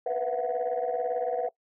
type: tone cluster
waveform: sine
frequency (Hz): 484 / 502 / 670 / 737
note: B4 / B4 / E5 / F#5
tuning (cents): -35 / +28 / +28 / -7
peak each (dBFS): -31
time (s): 0.06-1.49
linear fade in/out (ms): 5
effects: noise-tail reverb RT60 0.1 s tail -21 dB re dry + tanh soft clip ceiling -20 dBFS